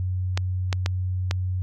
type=clicks; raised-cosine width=0.2 ms; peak=-8 dBFS; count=4; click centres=0.375 / 0.728 / 0.861 / 1.311 s; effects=added 92 Hz sine -23 dBFS peak until 1.62 s